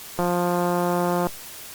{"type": "click train", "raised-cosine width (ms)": 1, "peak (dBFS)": -10, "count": 191, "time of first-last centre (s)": [0.19, 1.27], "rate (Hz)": 176, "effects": ["white hiss -39 dBFS RMS until 1.74 s", "Opus 48 kbps"]}